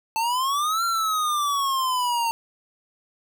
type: exponential two-way sweep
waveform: square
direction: up then down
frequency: 881 to 1380 to 912 Hz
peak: -22 dBFS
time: 0.16-2.31 s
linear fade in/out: 0 ms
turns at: 0.84 s
effects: none